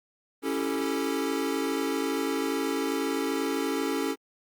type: chord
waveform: square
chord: A dominant seventh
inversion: first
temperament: equal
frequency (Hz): 277.2 / 329.6 / 392 / 440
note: C#4 / E4 / G4 / A4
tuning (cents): 0 / 0 / 0 / 0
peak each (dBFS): -31 / -34 / -35 / -33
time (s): 0.42-4.16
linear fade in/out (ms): 50
effects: Opus 32 kbps